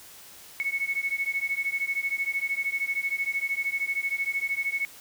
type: beating tone pair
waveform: sine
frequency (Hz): 2200 / 2213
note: C#7 / C#7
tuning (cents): -14 / -3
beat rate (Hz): 13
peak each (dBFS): -29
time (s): 0.6-4.85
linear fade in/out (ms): 0
effects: white hiss -48 dBFS RMS until 5 s